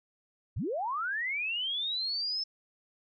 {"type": "linear sweep", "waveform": "sine", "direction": "up", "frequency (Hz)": [58.27, 5300], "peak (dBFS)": -30, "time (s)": [0.56, 2.44], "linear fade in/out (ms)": 10, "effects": []}